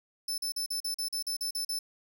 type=tone bursts; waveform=sawtooth; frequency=5274 Hz; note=E8; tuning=in tune; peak=-28 dBFS; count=11; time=0.28-1.79 s; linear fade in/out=5 ms; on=100 ms; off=41 ms; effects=none